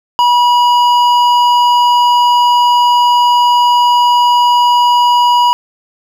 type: tone with hard clipping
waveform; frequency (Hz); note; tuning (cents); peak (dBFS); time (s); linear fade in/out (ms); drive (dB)
triangle; 970; B5; -31; -8; 0.19-5.53; 0; 13
effects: none